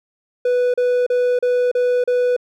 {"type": "tone bursts", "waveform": "triangle", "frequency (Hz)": 493.9, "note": "B4", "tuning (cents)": 0, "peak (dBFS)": -12, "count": 6, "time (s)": [0.45, 2.365], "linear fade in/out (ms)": 5, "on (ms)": 290, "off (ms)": 35, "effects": []}